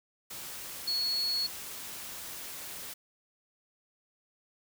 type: tone in noise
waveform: sine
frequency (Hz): 4359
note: C#8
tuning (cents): -30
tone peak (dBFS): -28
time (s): 0.87-1.47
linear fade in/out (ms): 10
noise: white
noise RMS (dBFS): -42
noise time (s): 0.3-2.94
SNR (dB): +11
effects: none